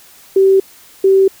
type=tone pair in turn; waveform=sine; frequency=386 / 386 Hz; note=G4 / G4; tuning=-27 / -27 cents; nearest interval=unison; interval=0 cents; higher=neither; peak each=-6 dBFS; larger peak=neither; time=0.36-0.6 / 1.04-1.28 s; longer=neither; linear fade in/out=5 ms; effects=white hiss -43 dBFS RMS until 1.4 s